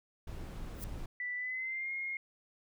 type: noise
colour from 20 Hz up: brown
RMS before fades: -42 dBFS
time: 0.27-1.06 s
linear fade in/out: 5 ms
type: noise with exponential growth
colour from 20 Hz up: violet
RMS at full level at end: -40 dBFS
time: 0.72-0.84 s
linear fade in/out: 0 ms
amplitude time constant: 25 ms
type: tone with pitch glide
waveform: sine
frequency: 1975.5 to 2142 Hz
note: B6 to C7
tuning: 0 to +40 cents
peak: -35 dBFS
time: 1.2-2.17 s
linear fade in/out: 2 ms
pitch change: +140 cents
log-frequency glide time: 1.36-1.92 s
effects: none